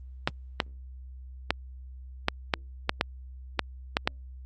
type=clicks; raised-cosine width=0.3 ms; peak=-6 dBFS; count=10; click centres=0.275 / 0.602 / 1.506 / 2.284 / 2.538 / 2.894 / 3.011 / 3.593 / 3.969 / 4.075 s; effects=added 64 Hz sine -41 dBFS peak until 4.45 s + Opus 24 kbps